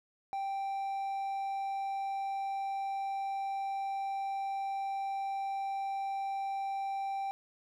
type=tone; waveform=triangle; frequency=784 Hz; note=G5; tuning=in tune; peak=-31 dBFS; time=0.33-7.31 s; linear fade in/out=0 ms; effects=none